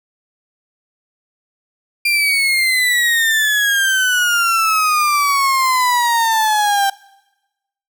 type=exponential sweep; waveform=35% pulse; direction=down; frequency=2394 to 784 Hz; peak=-11 dBFS; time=2.05-6.9 s; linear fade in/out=5 ms; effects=noise-tail reverb RT60 1.0 s tail -22 dB re dry